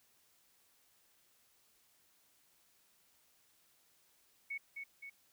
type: tone with echo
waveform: sine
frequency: 2217 Hz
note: C#7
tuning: in tune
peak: -38 dBFS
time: 4.5-4.58 s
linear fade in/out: 10 ms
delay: 260 ms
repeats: 2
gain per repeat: -4 dB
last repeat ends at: 5.1 s
effects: white hiss -71 dBFS RMS until 5.32 s